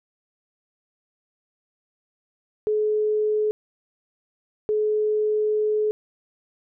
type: tone pair in turn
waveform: sine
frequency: 426.3 / 426.3 Hz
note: G#4 / G#4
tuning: +45 / +45 cents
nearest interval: unison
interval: 0 cents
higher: neither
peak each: -19 dBFS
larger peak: neither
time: 2.67-3.51 / 4.69-5.91 s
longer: second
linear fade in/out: 0 ms
effects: none